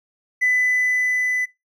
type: tone with level ramp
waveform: triangle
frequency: 2000 Hz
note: B6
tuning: 21 cents sharp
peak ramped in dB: -12 to -17 dBFS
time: 0.41-1.46 s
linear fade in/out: 20 ms
effects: noise-tail reverb RT60 0.2 s tail -21 dB re dry + tanh soft clip ceiling -11 dBFS